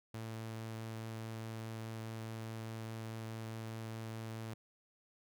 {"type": "tone", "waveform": "sawtooth", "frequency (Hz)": 111.9, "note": "A2", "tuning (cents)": 30, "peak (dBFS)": -38, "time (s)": [0.14, 4.54], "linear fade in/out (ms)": 5, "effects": []}